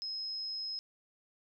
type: tone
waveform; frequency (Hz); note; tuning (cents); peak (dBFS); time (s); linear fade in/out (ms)
sine; 5130; E8; -48; -36; 0.02-0.79; 0
effects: none